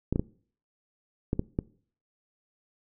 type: clicks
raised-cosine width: 3 ms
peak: -13 dBFS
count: 6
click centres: 0.126 / 0.159 / 0.195 / 1.331 / 1.394 / 1.589 s
effects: noise-tail reverb RT60 0.5 s tail -22 dB re dry